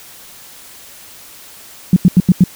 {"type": "tone bursts", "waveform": "sine", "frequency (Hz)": 180.9, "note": "F#3", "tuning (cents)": -39, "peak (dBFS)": -3, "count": 5, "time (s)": [1.93, 2.439], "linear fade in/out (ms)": 2, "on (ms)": 33, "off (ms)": 86, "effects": ["white hiss -38 dBFS RMS until 2.55 s"]}